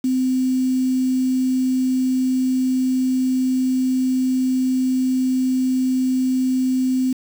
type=tone with quantisation; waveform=sine; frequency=257.8 Hz; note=C4; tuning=26 cents flat; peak=-16 dBFS; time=0.04-7.13 s; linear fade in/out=5 ms; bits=6; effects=none